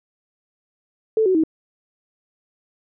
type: tone with pitch steps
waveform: sine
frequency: 440 / 374.3 / 318.4 Hz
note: A4 / F#4 / D#4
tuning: 0 / +20 / +40 cents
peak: -14 dBFS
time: 1.17-1.437 s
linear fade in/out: 2 ms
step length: 89 ms
effects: none